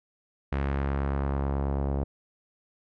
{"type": "tone with low-pass filter sweep", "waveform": "sawtooth", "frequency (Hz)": 69.2, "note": "C#2", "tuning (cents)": -2, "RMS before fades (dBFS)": -28, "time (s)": [0.52, 2.04], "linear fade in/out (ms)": 5, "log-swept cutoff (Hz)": [2100, 670], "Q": 1.2, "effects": []}